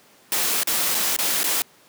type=noise with dropouts; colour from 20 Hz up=white; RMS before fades=-22 dBFS; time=0.32-1.62 s; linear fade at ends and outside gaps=0 ms; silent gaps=0.633-0.673 / 0.946-0.95 / 1.164-1.188 / 1.432-1.441 s; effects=pink hiss -53 dBFS RMS until 1.88 s + high-pass 200 Hz 12 dB/octave

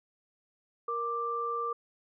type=tone pair together; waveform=sine; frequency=467.9 / 1179 Hz; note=A#4 / D6; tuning=+6 / +6 cents; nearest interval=octave + major third; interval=1600 cents; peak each=-36 / -31 dBFS; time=0.88-1.73 s; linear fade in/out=5 ms; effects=none

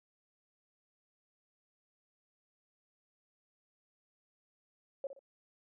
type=tone with echo; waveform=sine; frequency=548 Hz; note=C#5; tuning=20 cents flat; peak=-34 dBFS; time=5.04-5.07 s; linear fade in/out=2 ms; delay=61 ms; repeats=2; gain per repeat=-10 dB; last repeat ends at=5.192 s; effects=none

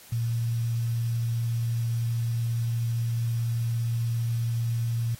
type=tone with quantisation; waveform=sine; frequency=116.54 Hz; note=A#2; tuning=in tune; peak=-24 dBFS; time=0.12-5.15 s; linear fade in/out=5 ms; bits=8; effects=white hiss -50 dBFS RMS until 5.19 s + AAC 48 kbps

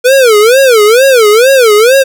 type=tone with vibrato; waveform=square; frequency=476.1 Hz; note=A#4; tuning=37 cents sharp; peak=-3 dBFS; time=0.04-2.04 s; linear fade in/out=20 ms; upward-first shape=sine; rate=2.2 Hz; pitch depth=240 cents each way; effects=none

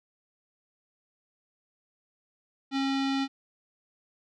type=tone with low-pass filter; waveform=square; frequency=271.6 Hz; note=C#4; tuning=35 cents flat; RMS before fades=-28 dBFS; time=2.71-3.28 s; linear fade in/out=50 ms; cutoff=4000 Hz; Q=2.2; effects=none

